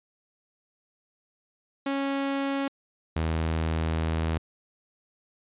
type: tone pair in turn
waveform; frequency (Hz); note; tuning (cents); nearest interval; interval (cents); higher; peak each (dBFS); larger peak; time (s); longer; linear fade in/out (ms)
sawtooth; 275.7 / 80.58; C#4 / E2; -9 / -39; octave + major sixth; 2130; first; -22 / -21; second; 1.86-2.68 / 3.16-4.38; second; 5
effects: resampled to 8000 Hz